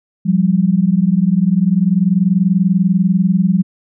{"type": "tone pair together", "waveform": "sine", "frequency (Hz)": [175.31, 195.6], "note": ["F3", "G3"], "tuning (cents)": [7, -4], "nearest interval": "major second", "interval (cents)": 189, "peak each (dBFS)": -13, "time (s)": [0.25, 3.63], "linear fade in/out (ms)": 20, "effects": []}